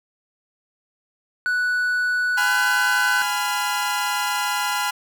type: tone with pitch glide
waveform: triangle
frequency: 1480 to 1507.6 Hz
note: F#6 to F#6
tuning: 0 to +32 cents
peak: -17 dBFS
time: 1.46-3.22 s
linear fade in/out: 0 ms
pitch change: +32 cents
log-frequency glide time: 2.42-2.48 s
type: chord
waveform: sawtooth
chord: F diminished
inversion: first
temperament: equal with one note detuned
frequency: 830.6 / 1001.6 / 1396.9 Hz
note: Ab5 / Cb6 / F6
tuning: 0 / +24 / 0 cents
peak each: -22 dBFS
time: 2.37-4.91 s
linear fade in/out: 10 ms
effects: none